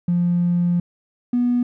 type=tone pair in turn; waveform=triangle; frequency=174.61 / 243.9 Hz; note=F3 / B3; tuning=0 / -21 cents; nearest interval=tritone; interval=579 cents; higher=second; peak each=-12 dBFS; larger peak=neither; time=0.08-0.8 / 1.33-1.63 s; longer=first; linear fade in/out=5 ms; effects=tanh soft clip ceiling -13 dBFS